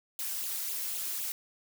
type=noise with flanger; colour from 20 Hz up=blue; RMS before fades=-35 dBFS; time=0.19-1.32 s; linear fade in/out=0 ms; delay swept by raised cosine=0.27 to 3.27 ms; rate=3.9 Hz; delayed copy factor=+0.8; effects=none